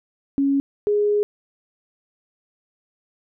sine tone pair in turn, 277.2 / 414.6 Hz, C#4 / G#4, 0 / -3 cents, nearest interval perfect fifth, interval 697 cents, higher second, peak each -16 dBFS, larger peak neither, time 0.38-0.6 / 0.87-1.23 s, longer second, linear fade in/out 0 ms, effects none

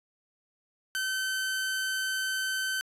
sawtooth tone, 1535 Hz, G6, 37 cents flat, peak -25 dBFS, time 0.95-2.81 s, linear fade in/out 0 ms, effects resampled to 32000 Hz

